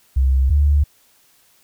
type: tone pair in turn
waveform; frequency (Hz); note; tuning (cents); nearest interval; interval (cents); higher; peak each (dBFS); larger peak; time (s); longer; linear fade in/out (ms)
sine; 66.1 / 72.48; C2 / D2; +18 / -22; major second; 160; second; -12 / -11; second; 0.16-0.5 / 0.5-0.84; neither; 10
effects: white hiss -56 dBFS RMS until 1.63 s